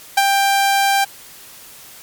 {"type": "tone with ADSR envelope", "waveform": "sawtooth", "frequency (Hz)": 790, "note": "G5", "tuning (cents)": 13, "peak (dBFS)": -5, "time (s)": [0.17, 1.05], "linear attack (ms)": 7, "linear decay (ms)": 36, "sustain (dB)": -4, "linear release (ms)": 15, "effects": ["white hiss -40 dBFS RMS until 2.02 s", "MP3 96 kbps"]}